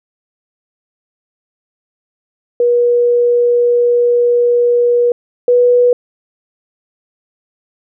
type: tone pair in turn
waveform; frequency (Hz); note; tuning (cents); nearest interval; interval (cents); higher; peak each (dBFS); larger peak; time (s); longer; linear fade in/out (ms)
sine; 481.5 / 489.1; B4 / B4; -44 / -17; unison; 27; second; -8 / -6; second; 2.6-5.12 / 5.48-5.93; first; 2
effects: none